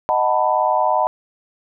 sine chord, B dominant seventh, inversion first, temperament equal with one note detuned, 622.3 / 740 / 889.7 / 987.8 Hz, D#5 / F#5 / A5 / B5, 0 / 0 / +19 / 0 cents, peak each -20 dBFS, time 0.09-1.07 s, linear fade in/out 0 ms, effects none

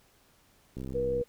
click train, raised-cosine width 3 ms, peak -26 dBFS, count 30, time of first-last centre 0.77-1.212 s, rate 65.6 Hz
sine tone, 482.2 Hz, B4, 41 cents flat, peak -27 dBFS, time 0.94-1.24 s, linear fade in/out 20 ms
effects pink hiss -64 dBFS RMS until 1.28 s

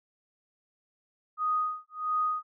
sine tone with tremolo, 1244.5 Hz, D#6, in tune, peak -24 dBFS, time 1.37-2.43 s, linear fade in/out 50 ms, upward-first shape sine, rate 1.5 Hz, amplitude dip 100%, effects none

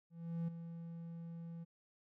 triangle tone with ADSR envelope, 167.5 Hz, E3, 28 cents sharp, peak -33 dBFS, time 0.1-1.65 s, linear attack 380 ms, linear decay 8 ms, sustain -10 dB, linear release 22 ms, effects none

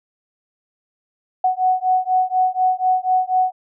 sine beating tone pair, 740 / 744.1 Hz, F#5 / F#5, 0 / +10 cents, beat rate 4.1 Hz, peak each -18 dBFS, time 1.44-3.52 s, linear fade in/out 5 ms, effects none

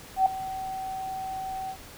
sine tone with ADSR envelope, 762 Hz, G5, 49 cents flat, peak -15 dBFS, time 0.16-1.77 s, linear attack 99 ms, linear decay 5 ms, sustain -16 dB, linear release 75 ms, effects pink hiss -46 dBFS RMS until 1.97 s

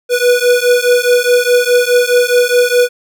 square beating tone pair, 487.2 / 492 Hz, B4 / B4, -24 / -7 cents, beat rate 4.8 Hz, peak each -12 dBFS, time 0.09-2.89 s, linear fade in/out 50 ms, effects none

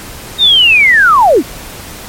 sine linear sweep, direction down, 3757 to 208 Hz, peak -3 dBFS, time 0.38-1.43 s, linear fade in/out 50 ms, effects pink hiss -28 dBFS RMS until 2.08 s + MP3 64 kbps

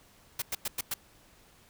white noise bursts, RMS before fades -32 dBFS, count 5, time 0.39-0.94 s, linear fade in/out 5 ms, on 30 ms, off 100 ms, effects pink hiss -60 dBFS RMS until 1.69 s

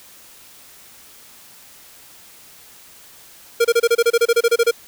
square tone bursts, 467.5 Hz, A#4, 5 cents sharp, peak -12 dBFS, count 15, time 3.6-4.712 s, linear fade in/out 10 ms, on 48 ms, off 28 ms, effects white hiss -45 dBFS RMS until 4.87 s

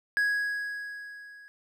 triangle tone with level ramp, 1661.2 Hz, G#6, in tune, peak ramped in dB -20 to -46 dBFS, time 0.17-1.48 s, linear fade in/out 0 ms, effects none

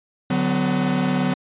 45% pulse chord, B minor, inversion first, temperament equal with one note detuned, 146.83 / 185 / 252.4 Hz, D3 / F#3 / B3, 0 / 0 / +38 cents, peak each -26 / -22 / -22 dBFS, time 0.3-1.34 s, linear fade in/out 5 ms, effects resampled to 8000 Hz

